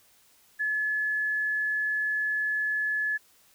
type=tone; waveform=sine; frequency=1713 Hz; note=A6; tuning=47 cents flat; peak=-25 dBFS; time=0.59-3.18 s; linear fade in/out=20 ms; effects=white hiss -61 dBFS RMS until 3.54 s